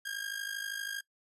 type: tone with amplitude modulation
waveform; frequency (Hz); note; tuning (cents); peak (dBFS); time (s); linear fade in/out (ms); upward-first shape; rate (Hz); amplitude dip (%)
sawtooth; 1617; G#6; -47; -29; 0.05-1.01; 10; sine; 52.6; 75
effects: noise-tail reverb RT60 0.1 s tail -20 dB re dry + resampled to 32000 Hz